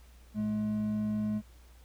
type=tone pair together; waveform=triangle; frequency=112.5 / 212.4 Hz; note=A2 / G#3; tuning=+39 / +39 cents; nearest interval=major seventh; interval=1100 cents; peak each=-38 / -27 dBFS; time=0.34-1.42 s; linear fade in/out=50 ms; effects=added 60 Hz sine -53 dBFS peak until 1.84 s + pink hiss -63 dBFS RMS until 1.84 s